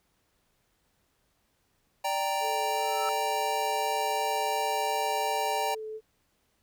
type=chord; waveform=square; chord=G minor; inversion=second; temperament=equal; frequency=587.3 / 784 / 932.3 Hz; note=D5 / G5 / Bb5; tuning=0 / 0 / 0 cents; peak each=-35 / -31 / -32 dBFS; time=2.04-5.75 s; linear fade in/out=10 ms
type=tone with vibrato; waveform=sine; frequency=437 Hz; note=A4; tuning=12 cents flat; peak=-35 dBFS; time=2.4-6.01 s; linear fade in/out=50 ms; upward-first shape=sine; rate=2.8 Hz; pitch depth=12 cents each way
type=tone with exponential growth; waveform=triangle; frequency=1318.5 Hz; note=E6; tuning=in tune; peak=-27 dBFS; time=2.69-3.09 s; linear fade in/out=0 ms; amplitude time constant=86 ms
effects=pink hiss -72 dBFS RMS until 6.62 s